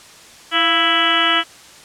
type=harmonic tone with a mistuned harmonic; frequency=330.2 Hz; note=E4; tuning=3 cents sharp; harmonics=1 / 2 / 3 / 4 / 5 / 6 / 7 / 8 / 9 / 10; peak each=-26 / -25 / -27 / -19 / -22 / -22 / -26 / -27 / -18 / -23 dBFS; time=0.51-1.44 s; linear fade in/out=50 ms; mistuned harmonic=2; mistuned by=+71 cents; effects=white hiss -42 dBFS RMS until 1.84 s + low-pass 8000 Hz 12 dB/octave

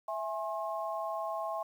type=chord; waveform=sine; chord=E augmented; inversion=none; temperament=equal with one note detuned; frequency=659.3 / 830.6 / 1071.6 Hz; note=E5 / G#5 / B#5; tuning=0 / 0 / +41 cents; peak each=-36 / -39 / -38 dBFS; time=0.08-1.63 s; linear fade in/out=5 ms; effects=10-bit

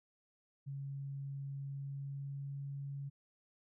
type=tone with pitch glide; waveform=sine; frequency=138.59 to 139.72 Hz; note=C#3 to C#3; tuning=0 to +14 cents; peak=-40 dBFS; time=0.66-3.1 s; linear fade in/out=20 ms; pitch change=+14 cents; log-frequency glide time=1.62-2.65 s; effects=none

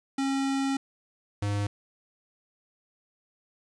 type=tone pair in turn; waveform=square; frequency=271.9 / 102.14 Hz; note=C#4 / G#2; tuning=-33 / -28 cents; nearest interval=octave + perfect fourth; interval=1695 cents; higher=first; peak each=-26 / -27 dBFS; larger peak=first; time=0.18-0.77 / 1.42-1.67 s; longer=first; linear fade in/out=5 ms; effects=resampled to 22050 Hz + 9-bit

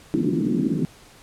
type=band-pass noise; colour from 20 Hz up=white; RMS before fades=-22 dBFS; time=0.14-0.85 s; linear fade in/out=0 ms; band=150 to 340 Hz; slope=48 dB/octave; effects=pink hiss -49 dBFS RMS until 1.22 s + low-pass 11000 Hz 12 dB/octave

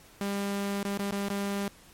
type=tone with dropouts; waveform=sawtooth; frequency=200 Hz; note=G3; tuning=35 cents sharp; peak=-25 dBFS; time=0.21-1.68 s; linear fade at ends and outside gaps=0 ms; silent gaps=0.829-0.851 / 0.974-0.993 / 1.108-1.123 / 1.285-1.302 s; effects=pink hiss -55 dBFS RMS until 1.93 s + MP3 64 kbps

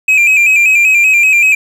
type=tone with vibrato; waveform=triangle; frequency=2463 Hz; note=D#7; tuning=18 cents flat; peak=-4 dBFS; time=0.08-1.55 s; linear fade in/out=5 ms; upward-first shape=square; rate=5.2 Hz; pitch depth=58 cents each way; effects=7-bit

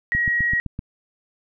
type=tone; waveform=sine; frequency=1900 Hz; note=A#6; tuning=33 cents sharp; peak=-18 dBFS; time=0.12-0.6 s; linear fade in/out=0 ms
type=click train; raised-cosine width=5 ms; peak=-16 dBFS; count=6; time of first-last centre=0.15-0.791 s; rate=7.8 Hz
effects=none

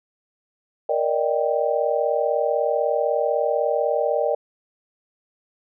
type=chord; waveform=sine; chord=Eb major seventh; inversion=second; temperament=equal with one note detuned; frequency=466.2 / 582.3 / 622.3 / 784 Hz; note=Bb4 / D5 / Eb5 / G5; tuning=0 / -15 / 0 / 0 cents; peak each=-24 / -23 / -24 / -27 dBFS; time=0.89-4.35 s; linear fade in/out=5 ms; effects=none

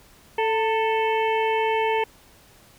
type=harmonic tone with a mistuned harmonic; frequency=440 Hz; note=A4; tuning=in tune; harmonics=1 / 2 / 4 / 5 / 6 / 7; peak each=-23 / -23 / -34 / -31 / -33 / -37 dBFS; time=0.38-2.04 s; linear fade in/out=5 ms; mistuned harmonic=2; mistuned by=+37 cents; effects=pink hiss -53 dBFS RMS until 2.78 s

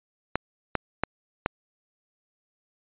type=clicks; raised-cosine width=0.5 ms; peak=-8 dBFS; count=4; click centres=0.356 / 0.753 / 1.036 / 1.461 s; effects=resampled to 8000 Hz

